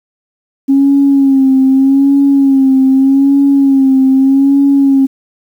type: tone with vibrato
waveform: sine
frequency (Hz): 271.7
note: C#4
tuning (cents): -35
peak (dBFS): -4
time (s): 0.68-5.07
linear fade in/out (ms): 20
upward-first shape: sine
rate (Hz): 0.82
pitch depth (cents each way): 47
effects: tanh soft clip ceiling 0 dBFS + 7-bit